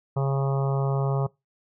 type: harmonic tone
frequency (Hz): 137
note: C#3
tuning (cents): -20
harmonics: 1 / 3 / 4 / 5 / 6 / 7 / 8 / 9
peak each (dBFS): -22 / -32 / -34 / -36 / -38 / -39 / -40 / -41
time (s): 0.16-1.27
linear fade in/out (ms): 10
effects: noise-tail reverb RT60 0.2 s tail -22 dB re dry